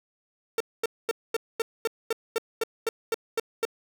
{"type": "tone bursts", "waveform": "45% pulse", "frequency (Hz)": 453.2, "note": "A#4", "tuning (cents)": -49, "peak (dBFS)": -23, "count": 13, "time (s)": [0.58, 3.652], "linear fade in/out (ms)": 2, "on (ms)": 24, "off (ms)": 230, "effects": []}